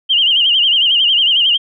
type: tone with vibrato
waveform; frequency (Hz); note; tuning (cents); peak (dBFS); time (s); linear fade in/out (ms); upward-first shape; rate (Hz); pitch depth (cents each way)
sine; 3000; F#7; +23; -9; 0.09-1.58; 20; sine; 11; 120
effects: none